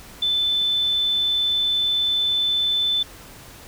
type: tone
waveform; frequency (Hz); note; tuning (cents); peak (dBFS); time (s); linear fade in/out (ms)
sine; 3520; A7; 0; -18; 0.22-3.03; 5
effects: pink hiss -43 dBFS RMS until 3.67 s